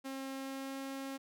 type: tone with pitch glide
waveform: sawtooth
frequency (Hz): 268.5 to 270.7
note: C4 to C#4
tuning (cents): +45 to -41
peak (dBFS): -36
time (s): 0.04-1.18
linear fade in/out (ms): 20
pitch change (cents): +14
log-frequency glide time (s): 0.34-0.78
effects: none